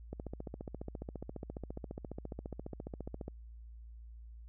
click train, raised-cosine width 2 ms, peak -28 dBFS, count 47, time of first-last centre 0.13-3.281 s, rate 14.6 Hz, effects added 57 Hz sine -48 dBFS peak until 4.48 s

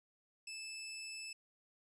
20% pulse tone, 2626 Hz, E7, 7 cents flat, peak -40 dBFS, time 0.47-1.33 s, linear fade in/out 5 ms, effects resampled to 24000 Hz

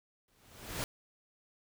pink noise with exponential growth, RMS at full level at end -34 dBFS, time 0.28-0.84 s, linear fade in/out 1 ms, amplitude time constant 120 ms, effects none

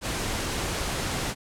pink noise, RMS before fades -29 dBFS, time 0.01-1.35 s, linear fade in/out 50 ms, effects low-pass 10000 Hz 12 dB/octave

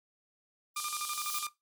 violet noise with exponential growth, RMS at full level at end -36 dBFS, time 0.74-1.39 s, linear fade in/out 5 ms, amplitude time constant 140 ms
sawtooth tone with tremolo, 1200 Hz, D6, 37 cents sharp, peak -31 dBFS, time 0.76-1.49 s, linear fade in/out 5 ms, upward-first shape square, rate 12 Hz, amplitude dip 75%
white band-pass noise, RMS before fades -40 dBFS, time 0.76-1.47 s, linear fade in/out 10 ms, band 3100 to 12000 Hz, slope 48 dB/octave
effects noise-tail reverb RT60 0.2 s tail -19 dB re dry

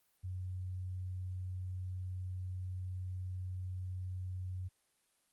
sine tone, 92.1 Hz, F#2, 7 cents flat, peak -38 dBFS, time 0.23-4.69 s, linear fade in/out 20 ms, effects white hiss -75 dBFS RMS until 5.32 s + Opus 32 kbps

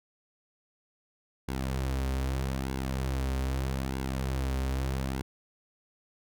sawtooth tone with flanger, 66.1 Hz, C2, 18 cents sharp, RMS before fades -31 dBFS, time 1.48-5.22 s, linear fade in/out 5 ms, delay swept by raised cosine 1.6 to 6.1 ms, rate 0.8 Hz, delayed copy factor -0.55, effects none

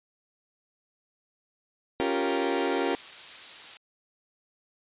30% pulse chord, G half-diminished seventh, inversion second, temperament equal, 277.2 / 349.2 / 392 / 466.2 Hz, Db4 / F4 / G4 / Bb4, 0 / 0 / 0 / 0 cents, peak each -28 dBFS, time 2-2.95 s, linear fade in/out 0 ms
blue noise, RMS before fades -36 dBFS, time 2.3-3.77 s, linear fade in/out 0 ms
effects resampled to 8000 Hz

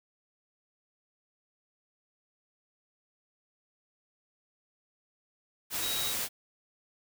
sine tone in noise, 3817 Hz, A#7, 40 cents sharp, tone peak -34 dBFS, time 5.8-6.15 s, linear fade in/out 50 ms, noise white, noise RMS -33 dBFS, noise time 5.7-6.29 s, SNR -4 dB, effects none

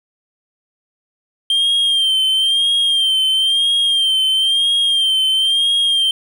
triangle tone with vibrato, 3171 Hz, G7, 19 cents sharp, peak -11 dBFS, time 1.5-6.11 s, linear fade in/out 2 ms, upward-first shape sine, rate 1 Hz, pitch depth 52 cents each way, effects none

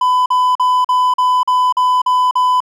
triangle tone bursts, 1003 Hz, B5, 26 cents sharp, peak -8 dBFS, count 9, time 0.01-2.604 s, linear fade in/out 5 ms, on 250 ms, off 43 ms, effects none

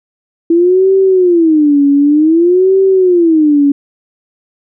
sine tone with vibrato, 329.6 Hz, E4, in tune, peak -5 dBFS, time 0.5-3.72 s, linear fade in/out 5 ms, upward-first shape sine, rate 0.54 Hz, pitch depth 270 cents each way, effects none

